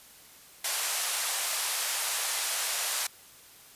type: band-pass noise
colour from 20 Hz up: white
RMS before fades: -31 dBFS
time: 0.64-3.07 s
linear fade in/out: 5 ms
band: 590 to 12000 Hz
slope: 24 dB/octave
effects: white hiss -53 dBFS RMS until 3.75 s + resampled to 32000 Hz